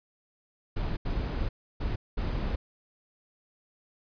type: noise bursts at uneven times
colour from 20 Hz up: brown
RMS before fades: -30 dBFS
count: 4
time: 0.76-0.97 / 1.05-1.49 / 1.8-1.96 / 2.17-2.56 s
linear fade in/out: 10 ms
effects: resampled to 11025 Hz